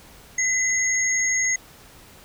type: tone pair together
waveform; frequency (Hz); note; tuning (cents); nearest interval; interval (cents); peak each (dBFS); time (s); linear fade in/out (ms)
sine; 2028 / 6540; B6 / G#8; +45 / -28; octave + minor sixth; 2027; -22; 0.38-1.56; 5
effects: pink hiss -48 dBFS RMS until 2.24 s